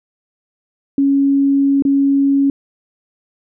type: tone with dropouts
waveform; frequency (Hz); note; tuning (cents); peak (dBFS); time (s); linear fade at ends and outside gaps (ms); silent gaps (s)
sine; 277.2; C#4; 0; -10; 0.98-2.5; 2; 1.823-1.851
effects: none